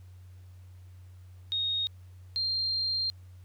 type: tone pair in turn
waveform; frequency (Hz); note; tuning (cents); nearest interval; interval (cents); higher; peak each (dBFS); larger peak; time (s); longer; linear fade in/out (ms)
sine; 3729 / 4186; A#7 / C8; 0 / 0; major second; 200; second; -27; neither; 1.52-1.87 / 2.36-3.1; second; 0
effects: added 91 Hz sine -47 dBFS peak until 3.44 s + pink hiss -67 dBFS RMS until 3.44 s